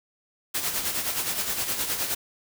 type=noise with tremolo; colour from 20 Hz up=white; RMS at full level=-26 dBFS; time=0.54-2.15 s; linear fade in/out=10 ms; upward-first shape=sine; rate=9.6 Hz; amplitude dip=55%; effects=none